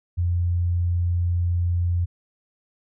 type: tone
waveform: sine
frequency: 87.31 Hz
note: F2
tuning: in tune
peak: -19 dBFS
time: 0.17-2.06 s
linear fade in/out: 20 ms
effects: none